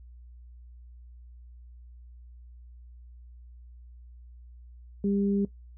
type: tone pair together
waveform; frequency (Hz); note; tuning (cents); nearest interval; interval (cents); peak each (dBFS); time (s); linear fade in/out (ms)
sine; 200 / 400; G3 / G4; +35 / +35; octave; 1200; -24 / -31; 5.04-5.45; 2
effects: noise-tail reverb RT60 0.1 s tail -17 dB re dry + added 60 Hz sine -46 dBFS peak until 5.77 s